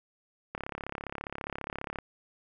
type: click train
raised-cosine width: 0.5 ms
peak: -20 dBFS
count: 51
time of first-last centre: 0.55-1.987 s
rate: 34.8 Hz
effects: none